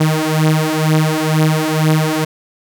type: beating tone pair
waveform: sawtooth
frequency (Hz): 155.2 / 157.3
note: D#3 / D#3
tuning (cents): -4 / +19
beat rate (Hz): 2.1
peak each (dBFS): -11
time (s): 0-2.25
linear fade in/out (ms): 10
effects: none